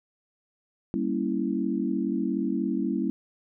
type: chord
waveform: sine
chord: G diminished seventh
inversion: none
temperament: equal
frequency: 196 / 233.1 / 277.2 / 329.6 Hz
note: G3 / Bb3 / Db4 / Fb4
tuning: 0 / 0 / 0 / 0 cents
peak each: -30 dBFS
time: 0.94-3.1 s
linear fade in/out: 0 ms
effects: none